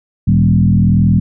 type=tone with frequency modulation; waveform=sine; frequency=149.3 Hz; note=D3; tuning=29 cents sharp; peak=-7 dBFS; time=0.27-1.2 s; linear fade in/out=10 ms; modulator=41.5 Hz; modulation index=1.7; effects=none